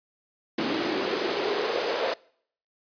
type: noise with high-pass filter sweep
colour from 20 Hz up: pink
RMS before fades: -27 dBFS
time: 0.58-2.14 s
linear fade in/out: 5 ms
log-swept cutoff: 280 to 540 Hz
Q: 4.1
effects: noise-tail reverb RT60 0.6 s tail -24 dB re dry + resampled to 11025 Hz